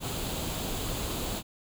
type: noise with comb filter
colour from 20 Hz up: pink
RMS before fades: -33 dBFS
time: 0-1.43 s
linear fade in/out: 50 ms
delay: 0.27 ms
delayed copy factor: +0.5
effects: none